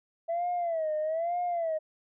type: tone with vibrato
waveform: sine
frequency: 660 Hz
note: E5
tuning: 2 cents sharp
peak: -26 dBFS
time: 0.28-1.79 s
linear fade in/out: 20 ms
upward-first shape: sine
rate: 1.1 Hz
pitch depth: 130 cents each way
effects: tanh soft clip ceiling -24 dBFS